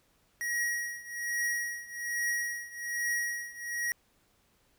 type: tone with tremolo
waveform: square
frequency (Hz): 1899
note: A#6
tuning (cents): +32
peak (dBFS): -28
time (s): 0.41-3.92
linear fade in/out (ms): 0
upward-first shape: triangle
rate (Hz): 1.2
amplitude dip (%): 90
effects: pink hiss -69 dBFS RMS until 4.78 s